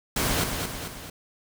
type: noise with echo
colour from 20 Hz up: pink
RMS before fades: -25 dBFS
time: 0.16-0.44 s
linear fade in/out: 5 ms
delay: 220 ms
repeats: 3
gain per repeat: -5 dB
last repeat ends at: 1.1 s
effects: none